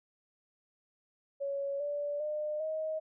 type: tone with pitch steps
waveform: sine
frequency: 558 / 580.7 / 604.3 / 628.9 Hz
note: C#5 / D5 / D5 / D#5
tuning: +11 / -20 / +49 / +18 cents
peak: -32 dBFS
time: 1.4-3 s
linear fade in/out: 20 ms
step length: 400 ms
effects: none